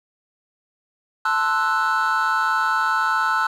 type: chord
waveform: triangle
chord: F# half-diminished seventh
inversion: first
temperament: equal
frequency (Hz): 880 / 1046.5 / 1318.5 / 1480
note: A5 / C6 / E6 / F#6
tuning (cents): 0 / 0 / 0 / 0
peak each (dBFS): -22 / -24 / -19 / -20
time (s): 1.25-3.47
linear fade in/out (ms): 5
effects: tanh soft clip ceiling -10 dBFS